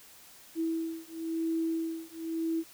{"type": "beating tone pair", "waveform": "sine", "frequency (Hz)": [326.3, 327.27], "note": ["E4", "E4"], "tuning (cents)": [-18, -12], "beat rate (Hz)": 0.97, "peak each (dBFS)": [-33, -33], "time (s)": [0.55, 2.64], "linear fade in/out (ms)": 50, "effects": ["white hiss -54 dBFS RMS until 2.73 s"]}